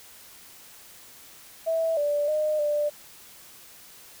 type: tone with pitch steps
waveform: sine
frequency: 653 / 584 / 612 / 591 Hz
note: E5 / D5 / D#5 / D5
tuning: -17 / -10 / -29 / +11 cents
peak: -22 dBFS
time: 1.66-2.9 s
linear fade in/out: 20 ms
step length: 310 ms
effects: white hiss -49 dBFS RMS until 4.2 s